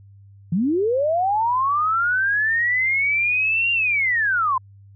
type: linear two-way sweep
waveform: sine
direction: up then down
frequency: 155.56 to 2794 to 993 Hz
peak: -17 dBFS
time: 0.52-4.58 s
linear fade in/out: 5 ms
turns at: 3.72 s
effects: added 99 Hz sine -44 dBFS peak until 4.95 s